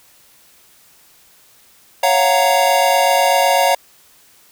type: chord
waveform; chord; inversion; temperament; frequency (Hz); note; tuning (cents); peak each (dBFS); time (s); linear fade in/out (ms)
square; Gb major seventh; second; equal with one note detuned; 554.4 / 692 / 740 / 932.3; Db5 / F5 / Gb5 / Bb5; 0 / -16 / 0 / 0; -18; 2.03-3.75; 5
effects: white hiss -50 dBFS RMS until 4.51 s